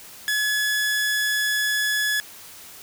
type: tone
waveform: sawtooth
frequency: 1700 Hz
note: G#6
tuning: 40 cents sharp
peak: -17 dBFS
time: 0.28-2.2 s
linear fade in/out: 0 ms
effects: white hiss -43 dBFS RMS until 2.82 s